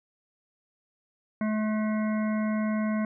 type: harmonic tone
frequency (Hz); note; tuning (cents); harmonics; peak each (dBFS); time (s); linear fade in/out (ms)
215.2; A3; -38; 1 / 3 / 5 / 7 / 9 / 10; -25 / -35 / -39 / -42 / -44 / -45; 1.41-3.05; 2
effects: none